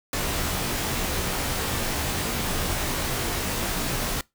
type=noise with comb filter; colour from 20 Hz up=pink; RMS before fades=-27 dBFS; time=0.13-4.21 s; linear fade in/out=2 ms; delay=19 ms; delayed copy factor=-0.75; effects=noise-tail reverb RT60 0.2 s tail -23 dB re dry